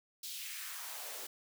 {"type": "noise with high-pass filter sweep", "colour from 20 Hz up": "white", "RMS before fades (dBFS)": -44, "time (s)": [0.23, 1.27], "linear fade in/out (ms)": 5, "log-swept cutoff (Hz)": [4100, 360], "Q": 1.9, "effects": []}